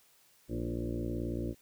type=harmonic tone with a mistuned harmonic; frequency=58.27 Hz; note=A#1; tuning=in tune; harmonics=1 / 2 / 3 / 4 / 5 / 6 / 7 / 8 / 9 / 10; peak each=-39 / -39 / -47 / -40 / -40 / -40 / -50 / -49 / -47 / -50 dBFS; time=0.48-1.55 s; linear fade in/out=50 ms; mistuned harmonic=5; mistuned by=+40 cents; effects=white hiss -65 dBFS RMS until 1.61 s